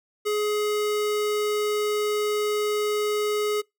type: tone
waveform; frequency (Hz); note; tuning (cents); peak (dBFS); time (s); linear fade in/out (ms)
square; 420; G#4; +19; -23; 0.25-3.62; 20
effects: noise-tail reverb RT60 0.2 s tail -26 dB re dry